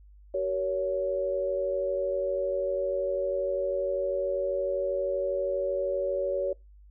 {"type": "tone cluster", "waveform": "sine", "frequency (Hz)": [380.8, 468.4, 561], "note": ["F#4", "A#4", "C#5"], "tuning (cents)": [50, 8, 21], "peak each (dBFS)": [-32, -35, -27], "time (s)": [0.34, 6.53], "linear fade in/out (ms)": 5, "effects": ["noise-tail reverb RT60 0.2 s tail -23 dB re dry", "added 50 Hz sine -50 dBFS peak until 6.9 s"]}